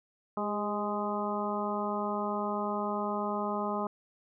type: harmonic tone with a mistuned harmonic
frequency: 207.7 Hz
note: G#3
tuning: in tune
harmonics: 1 / 2 / 3 / 4 / 5 / 6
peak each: -35 / -37 / -37 / -37 / -37 / -38 dBFS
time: 0.37-3.87 s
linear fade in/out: 2 ms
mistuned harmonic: 2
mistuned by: -33 cents
effects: none